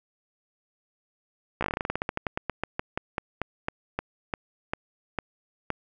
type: slowing click train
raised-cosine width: 0.5 ms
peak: -12 dBFS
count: 29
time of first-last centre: 1.61-5.703 s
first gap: 15 ms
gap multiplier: 1.14
effects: none